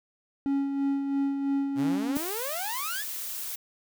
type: tone with tremolo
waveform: triangle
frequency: 277.2 Hz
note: C#4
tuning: in tune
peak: -21 dBFS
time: 0.46-2.17 s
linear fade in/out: 0 ms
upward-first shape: sine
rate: 3 Hz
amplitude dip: 45%
type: exponential sweep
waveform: sawtooth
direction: up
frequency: 123.47 to 1852 Hz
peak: -29 dBFS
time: 1.75-3.05 s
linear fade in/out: 50 ms
type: noise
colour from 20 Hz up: blue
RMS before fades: -35 dBFS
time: 2.15-3.56 s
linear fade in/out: 10 ms
effects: none